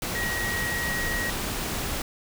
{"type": "tone in noise", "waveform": "sine", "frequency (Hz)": 1900, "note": "A#6", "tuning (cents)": 33, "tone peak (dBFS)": -28, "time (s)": [0.15, 1.3], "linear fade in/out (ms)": 2, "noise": "pink", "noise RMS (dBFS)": -30, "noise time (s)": [0.02, 2.02], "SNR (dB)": -1, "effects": []}